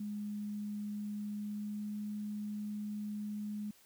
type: tone with pitch glide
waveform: sine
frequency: 207.7 to 209 Hz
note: G#3 to G#3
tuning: 0 to +11 cents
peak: -37 dBFS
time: 0-3.71 s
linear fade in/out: 5 ms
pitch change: +11 cents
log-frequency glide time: 1.34-1.88 s
effects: white hiss -64 dBFS RMS until 3.85 s